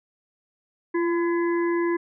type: harmonic tone with a mistuned harmonic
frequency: 337.8 Hz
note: E4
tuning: 42 cents sharp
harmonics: 1 / 3 / 5 / 6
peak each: -21 / -31 / -35 / -37 dBFS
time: 0.94-1.97 s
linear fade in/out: 10 ms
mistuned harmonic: 1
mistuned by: +26 cents
effects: none